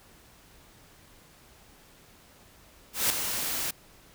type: noise with ADSR envelope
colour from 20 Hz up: white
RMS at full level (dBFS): -23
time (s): 2.93-3.71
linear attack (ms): 170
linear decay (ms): 4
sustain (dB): -8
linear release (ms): 6
effects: pink hiss -56 dBFS RMS until 4.14 s

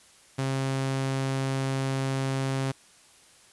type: tone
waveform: sawtooth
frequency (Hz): 134.2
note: C3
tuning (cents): +44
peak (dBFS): -22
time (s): 0.38-2.72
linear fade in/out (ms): 10
effects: white hiss -56 dBFS RMS until 3.52 s + resampled to 24000 Hz

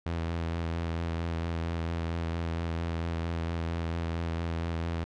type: tone with vibrato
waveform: sawtooth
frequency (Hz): 83.4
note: E2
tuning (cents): +21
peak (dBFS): -26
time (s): 0.06-5.04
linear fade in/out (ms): 0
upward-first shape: sine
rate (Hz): 4.4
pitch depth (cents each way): 21
effects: low-pass 4000 Hz 12 dB/octave

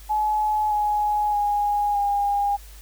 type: tone with pitch steps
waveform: sine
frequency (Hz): 851 / 837.3 / 823.9 / 810.7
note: G#5 / G#5 / G#5 / G#5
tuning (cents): +42 / +14 / -14 / -42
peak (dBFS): -19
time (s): 0.09-2.57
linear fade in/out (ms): 20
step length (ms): 620
effects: added 50 Hz sine -41 dBFS peak until 2.81 s + white hiss -49 dBFS RMS until 2.81 s

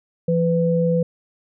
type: tone pair together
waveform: sine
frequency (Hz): 169.28 / 500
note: E3 / B4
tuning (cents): +46 / +21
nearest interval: octave + perfect fifth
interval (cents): 1875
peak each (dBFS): -18 / -19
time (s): 0.28-1.03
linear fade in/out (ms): 5
effects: none

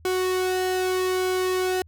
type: tone with flanger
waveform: sawtooth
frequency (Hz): 370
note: F#4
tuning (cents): 0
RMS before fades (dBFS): -24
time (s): 0.05-1.82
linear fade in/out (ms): 2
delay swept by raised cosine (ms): 1.1 to 1.87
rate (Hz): 0.82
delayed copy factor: -0.55
effects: added 81 Hz sine -48 dBFS peak until 1.87 s

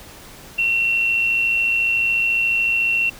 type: tone with amplitude modulation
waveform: sine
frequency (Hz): 2724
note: F7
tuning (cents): -44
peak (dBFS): -14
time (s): 0.58-3.1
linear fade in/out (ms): 10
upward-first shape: sine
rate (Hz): 114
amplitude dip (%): 40
effects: pink hiss -41 dBFS RMS until 3.19 s

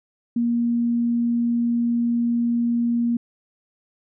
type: tone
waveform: sine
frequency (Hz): 236.2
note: A#3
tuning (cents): +23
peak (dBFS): -18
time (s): 0.36-3.17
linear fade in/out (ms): 5
effects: none

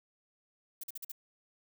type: noise bursts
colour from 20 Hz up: violet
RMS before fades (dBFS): -41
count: 5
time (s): 0.81-1.119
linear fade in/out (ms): 5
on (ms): 25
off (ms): 46
effects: none

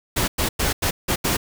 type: noise bursts at uneven times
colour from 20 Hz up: pink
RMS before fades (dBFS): -21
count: 6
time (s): 0.16-0.28 / 0.38-0.49 / 0.59-0.73 / 0.82-0.91 / 1.08-1.16 / 1.24-1.37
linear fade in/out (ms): 10
effects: none

